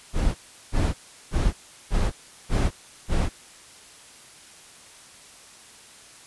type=noise bursts; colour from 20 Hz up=brown; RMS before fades=-21 dBFS; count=6; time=0.13-3.3 s; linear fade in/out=50 ms; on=220 ms; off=370 ms; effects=white hiss -48 dBFS RMS until 6.26 s + resampled to 24000 Hz